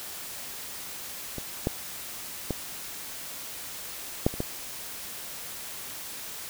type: clicks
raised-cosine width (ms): 2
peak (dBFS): -21 / -11 / -14 / -7 / -24 / -14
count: 6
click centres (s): 1.383 / 1.671 / 2.507 / 4.265 / 4.34 / 4.404
effects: white hiss -39 dBFS RMS until 6.49 s